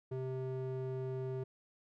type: tone with band-pass filter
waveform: square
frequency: 130.3 Hz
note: C3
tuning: 7 cents flat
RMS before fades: -39 dBFS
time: 0.11-1.44 s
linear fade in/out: 10 ms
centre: 300 Hz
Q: 2.3
effects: none